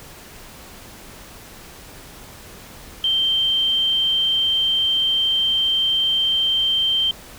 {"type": "tone", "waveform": "sine", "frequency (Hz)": 3136, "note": "G7", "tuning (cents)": 0, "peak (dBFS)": -16, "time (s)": [3.04, 7.11], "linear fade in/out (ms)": 2, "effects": ["pink hiss -41 dBFS RMS until 7.38 s"]}